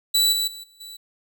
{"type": "tone with level steps", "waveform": "sawtooth", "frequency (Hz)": 3951, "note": "B7", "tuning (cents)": 0, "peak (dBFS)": [-13, -18, -33, -49, -34], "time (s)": [0.14, 0.97], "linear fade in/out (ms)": 10, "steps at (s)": [0.32, 0.47, 0.63, 0.8], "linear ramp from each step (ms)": 10, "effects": []}